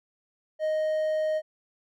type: tone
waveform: triangle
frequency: 622.3 Hz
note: D#5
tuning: in tune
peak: -22 dBFS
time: 0.59-1.42 s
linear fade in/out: 50 ms
effects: none